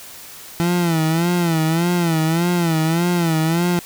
30% pulse tone with vibrato, 167.2 Hz, E3, 25 cents sharp, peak -13 dBFS, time 0.6-3.79 s, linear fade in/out 0 ms, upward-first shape sine, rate 1.7 Hz, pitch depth 98 cents each way, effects white hiss -38 dBFS RMS until 3.85 s

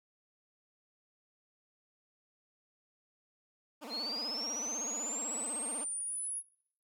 15% pulse tone with vibrato, 261.6 Hz, C4, in tune, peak -37 dBFS, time 3.81-5.85 s, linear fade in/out 20 ms, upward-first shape sine, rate 16 Hz, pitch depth 290 cents each way
sine linear sweep, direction up, 4118 to 10548 Hz, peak -35 dBFS, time 3.89-6.43 s, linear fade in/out 50 ms
effects noise-tail reverb RT60 0.6 s tail -22 dB re dry

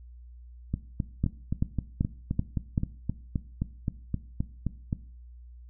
two click trains, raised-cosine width 5 ms, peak -12 / -15 dBFS, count 5 / 17, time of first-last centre 1.24-2.778 / 0.74-4.928 s, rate 2.6 / 3.82 Hz, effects noise-tail reverb RT60 0.5 s tail -18 dB re dry + added 60 Hz sine -45 dBFS peak until 5.69 s

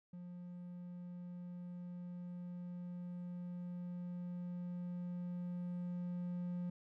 triangle tone with level ramp, 177 Hz, F3, 23 cents sharp, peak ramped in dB -45 to -36 dBFS, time 0.13-6.7 s, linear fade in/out 5 ms, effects none

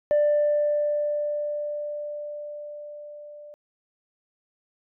sine tone with level ramp, 591 Hz, D5, 11 cents sharp, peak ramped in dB -15 to -41 dBFS, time 0.11-3.54 s, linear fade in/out 0 ms, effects tanh soft clip ceiling -15 dBFS

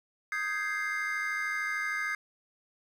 triangle chord, Ab major seventh, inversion second, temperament equal, 1244.5 / 1568 / 1661.2 / 2093 Hz, Eb6 / G6 / Ab6 / C7, 0 / 0 / 0 / 0 cents, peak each -36 / -35 / -34 / -32 dBFS, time 0.32-2.15 s, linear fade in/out 2 ms, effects 10-bit

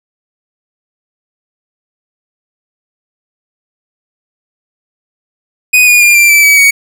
45% pulse tone with pitch steps, 2489 / 2446 / 2404 / 2363 / 2322 / 2282 / 2243 Hz, D#7 / D#7 / D7 / D7 / D7 / C#7 / C#7, 0 / -30 / +40 / +10 / -20 / +50 / +20 cents, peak -3 dBFS, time 5.73-6.71 s, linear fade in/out 10 ms, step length 140 ms, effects none

